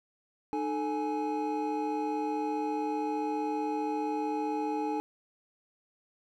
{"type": "tone cluster", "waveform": "triangle", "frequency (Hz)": [304.1, 437.9, 837], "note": ["D#4", "A4", "G#5"], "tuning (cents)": [-40, -8, 13], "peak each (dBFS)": [-31, -34, -31], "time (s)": [0.53, 5], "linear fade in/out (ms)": 0, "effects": []}